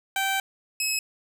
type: tone pair in turn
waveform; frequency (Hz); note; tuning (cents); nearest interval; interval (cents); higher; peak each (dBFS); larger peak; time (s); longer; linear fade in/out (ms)
15% pulse; 777 / 2571; G5 / E7; -16 / -44; octave + major sixth; 2072; second; -17; neither; 0.16-0.4 / 0.8-0.99; first; 2
effects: none